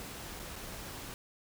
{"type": "noise with dropouts", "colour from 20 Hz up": "pink", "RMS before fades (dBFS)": -44, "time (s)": [0, 1.14], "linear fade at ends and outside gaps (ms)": 0, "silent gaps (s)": [[0.393, 0.398], [0.557, 0.562]], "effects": []}